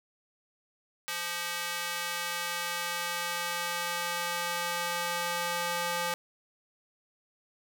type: tone with high-pass filter sweep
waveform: square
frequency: 173.3 Hz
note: F3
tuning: 13 cents flat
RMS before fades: -33 dBFS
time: 1.08-6.14 s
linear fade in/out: 0 ms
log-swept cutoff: 1600 to 750 Hz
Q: 0.78
effects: none